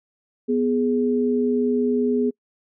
sine tone pair together, 246.9 / 417.3 Hz, B3 / G#4, 0 / +8 cents, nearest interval major sixth, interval 908 cents, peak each -20 / -21 dBFS, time 0.48-2.31 s, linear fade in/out 20 ms, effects noise-tail reverb RT60 0.1 s tail -26 dB re dry

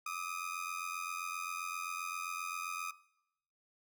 30% pulse ring-modulated tone, 1234 Hz, D#6, 15 cents flat, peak -32 dBFS, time 0.06-2.91 s, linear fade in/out 5 ms, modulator 43.8 Hz, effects noise-tail reverb RT60 0.8 s tail -20 dB re dry

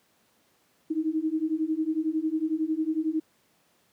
sine beating tone pair, 309.4 / 320.4 Hz, D#4 / E4, -10 / -49 cents, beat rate 11 Hz, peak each -28 / -27 dBFS, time 0.9-3.2 s, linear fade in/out 10 ms, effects pink hiss -66 dBFS RMS until 3.92 s + high-pass 150 Hz 12 dB/octave

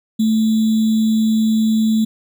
sine tone with sample-and-hold, 220 Hz, A3, in tune, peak -12 dBFS, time 0.19-2.05 s, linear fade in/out 10 ms, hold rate 3675 Hz, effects none

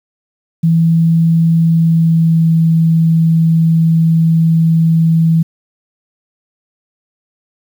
sine tone with pitch glide, 164.81 to 163.39 Hz, E3 to E3, 0 to -15 cents, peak -7 dBFS, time 0.63-5.43 s, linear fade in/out 10 ms, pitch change -15 cents, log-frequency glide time 1.57-2.49 s, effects 7-bit

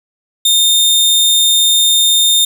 sawtooth tone, 3638 Hz, A#7, 43 cents flat, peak -5 dBFS, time 0.45-2.45 s, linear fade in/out 5 ms, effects none

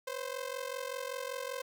sawtooth ring-modulated tone, 520 Hz, C5, 11 cents flat, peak -30 dBFS, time 0.07-1.62 s, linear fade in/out 2 ms, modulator 22.6 Hz, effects none

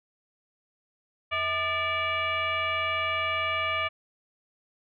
sine tone with frequency modulation, 1760 Hz, A6, in tune, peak -25 dBFS, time 1.31-3.89 s, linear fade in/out 20 ms, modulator 557 Hz, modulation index 1.9, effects none

